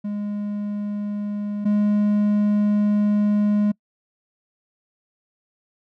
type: tone pair in turn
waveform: triangle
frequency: 206.3 / 207.6 Hz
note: G#3 / G#3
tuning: -11 / 0 cents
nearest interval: unison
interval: 11 cents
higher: second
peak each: -22 / -14 dBFS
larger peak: second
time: 0.04-1.65 / 1.65-3.72 s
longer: second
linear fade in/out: 10 ms
effects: noise-tail reverb RT60 0.1 s tail -26 dB re dry